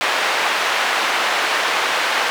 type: band-pass noise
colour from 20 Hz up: white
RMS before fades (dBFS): -19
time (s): 0.01-2.3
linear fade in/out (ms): 0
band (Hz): 570 to 2300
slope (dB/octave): 12
effects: none